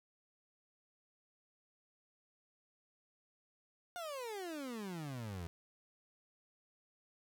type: exponential sweep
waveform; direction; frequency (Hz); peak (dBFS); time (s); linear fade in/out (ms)
30% pulse; down; 727 to 80.5; -39; 3.96-5.47; 0
effects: none